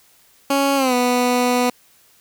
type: tone with pitch glide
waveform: 15% pulse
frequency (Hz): 277.2 to 247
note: C#4 to B3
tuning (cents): 0 to 0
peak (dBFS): -9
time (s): 0.5-1.7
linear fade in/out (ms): 5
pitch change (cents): -200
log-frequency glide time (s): 0.76-0.94
effects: white hiss -54 dBFS RMS until 2.2 s